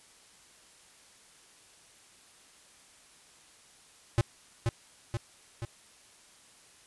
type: tone with echo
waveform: square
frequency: 116.54 Hz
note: A#2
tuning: in tune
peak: -22 dBFS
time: 4.18-4.21 s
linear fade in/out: 0 ms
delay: 480 ms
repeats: 3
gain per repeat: -4 dB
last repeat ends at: 5.65 s
effects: white hiss -58 dBFS RMS until 6.86 s + resampled to 24000 Hz